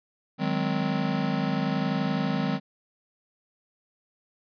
square chord, Ab dominant seventh, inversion second, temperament just, 155.74 / 186.89 / 207.7 / 259.6 Hz, Eb3 / Gb3 / Ab3 / C4, +2 / +18 / 0 / -13 cents, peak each -31 dBFS, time 0.38-2.6 s, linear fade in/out 50 ms, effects resampled to 11025 Hz

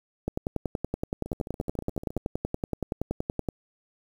two click trains, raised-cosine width 2 ms, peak -14 / -24 dBFS, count 35 / 14, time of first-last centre 0.28-3.488 / 1.26-2.175 s, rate 10.6 / 14.2 Hz, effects 8-bit

